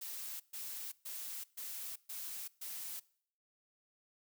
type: noise bursts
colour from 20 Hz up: blue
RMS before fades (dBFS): -44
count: 6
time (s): 0.01-3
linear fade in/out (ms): 10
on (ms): 390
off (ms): 130
effects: noise-tail reverb RT60 0.6 s tail -22 dB re dry